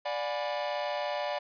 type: chord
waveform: 45% pulse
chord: G# half-diminished seventh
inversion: second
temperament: equal with one note detuned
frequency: 587.3 / 721.8 / 830.6 / 987.8 Hz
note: D5 / F#5 / G#5 / B5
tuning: 0 / -43 / 0 / 0 cents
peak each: -33 / -37 / -39 / -39 dBFS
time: 0.05-1.39 s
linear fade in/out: 10 ms
effects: resampled to 11025 Hz